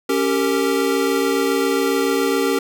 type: chord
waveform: square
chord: G diminished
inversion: second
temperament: equal with one note detuned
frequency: 277.2 / 392 / 459.2 Hz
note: Db4 / G4 / Bb4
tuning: 0 / 0 / -26 cents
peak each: -22 / -21 / -22 dBFS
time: 0.09-2.59 s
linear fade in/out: 5 ms
effects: none